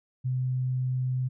sine tone, 128 Hz, C3, 38 cents flat, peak -25 dBFS, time 0.24-1.29 s, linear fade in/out 20 ms, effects none

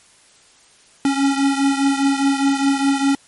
square beating tone pair, 274.7 / 279.6 Hz, C#4 / C#4, -16 / +15 cents, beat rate 4.9 Hz, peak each -17 / -21 dBFS, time 1.05-3.15 s, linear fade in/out 2 ms, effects white hiss -51 dBFS RMS until 3.27 s + MP3 48 kbps

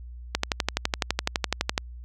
click train, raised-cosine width 0.2 ms, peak -5 dBFS, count 18, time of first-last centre 0.35-1.779 s, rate 11.9 Hz, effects added 60 Hz sine -38 dBFS peak until 2.04 s

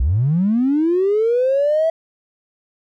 triangle linear sweep, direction up, 54.4 to 659.3 Hz, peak -10 dBFS, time 0-1.9 s, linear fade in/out 5 ms, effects tanh soft clip ceiling -11 dBFS

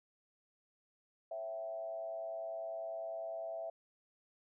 sine tone with frequency modulation, 660 Hz, E5, 2 cents sharp, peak -39 dBFS, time 1.31-3.7 s, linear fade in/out 5 ms, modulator 110 Hz, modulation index 0.58, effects none

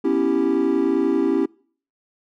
triangle chord, C# half-diminished seventh, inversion third, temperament equal, 246.9 / 277.2 / 329.6 / 392 Hz, B3 / C#4 / E4 / G4, 0 / 0 / 0 / 0 cents, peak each -24 / -19 / -19 / -20 dBFS, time 0.04-1.46 s, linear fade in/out 10 ms, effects noise-tail reverb RT60 0.5 s tail -26 dB re dry + tanh soft clip ceiling -7 dBFS

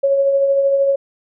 sine tone with tremolo, 552 Hz, C#5, 7 cents flat, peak -10 dBFS, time 0.03-0.96 s, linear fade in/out 10 ms, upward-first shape triangle, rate 13 Hz, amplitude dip 40%, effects none

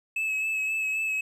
triangle tone with vibrato, 2592 Hz, E7, 30 cents flat, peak -24 dBFS, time 0.16-1.21 s, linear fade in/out 5 ms, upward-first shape sine, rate 3.8 Hz, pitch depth 23 cents each way, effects none

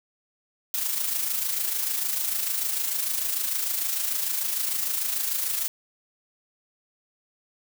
blue noise with amplitude modulation, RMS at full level -25 dBFS, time 0.74-5.68 s, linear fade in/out 0 ms, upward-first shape sine, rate 26.7 Hz, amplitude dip 50%, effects none

